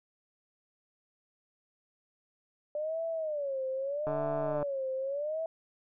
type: tone with vibrato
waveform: sine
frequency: 588 Hz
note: D5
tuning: 2 cents sharp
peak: -31 dBFS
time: 2.75-5.46 s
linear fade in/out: 2 ms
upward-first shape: sine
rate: 0.81 Hz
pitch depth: 200 cents each way
type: click train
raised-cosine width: 1 ms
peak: -23 dBFS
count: 83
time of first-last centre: 4.07-4.628 s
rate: 147 Hz
effects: none